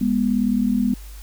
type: tone pair together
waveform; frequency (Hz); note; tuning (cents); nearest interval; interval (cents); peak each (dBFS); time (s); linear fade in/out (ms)
sine; 205.6 / 244.5; G#3 / B3; -17 / -17; minor third; 300; -20 / -19; 0.01-0.94; 5
effects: added 50 Hz sine -35 dBFS peak until 1.22 s + white hiss -47 dBFS RMS until 1.22 s